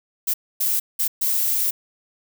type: noise bursts at uneven times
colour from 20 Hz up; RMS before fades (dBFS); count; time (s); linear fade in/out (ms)
violet; -21; 4; 0.27-0.34 / 0.6-0.8 / 0.99-1.08 / 1.21-1.71; 10
effects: none